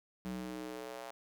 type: tone with high-pass filter sweep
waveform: square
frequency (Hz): 62.1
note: B1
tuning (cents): +10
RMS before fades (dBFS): -43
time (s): 0.25-1.11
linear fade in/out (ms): 0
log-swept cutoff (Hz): 170 to 690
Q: 2.2
effects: none